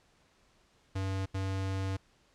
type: tone bursts at uneven times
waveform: square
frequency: 96 Hz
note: G2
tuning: 36 cents flat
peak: -32 dBFS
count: 2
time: 0.95-1.26 / 1.34-1.97 s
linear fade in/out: 10 ms
effects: pink hiss -67 dBFS RMS until 2.34 s + low-pass 7000 Hz 12 dB/octave